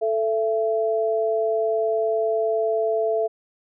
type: tone pair together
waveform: sine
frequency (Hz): 440 / 669.7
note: A4 / E5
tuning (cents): 0 / +27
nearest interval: perfect fifth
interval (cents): 727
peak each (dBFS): -22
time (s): 0.01-3.28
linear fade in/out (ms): 20
effects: none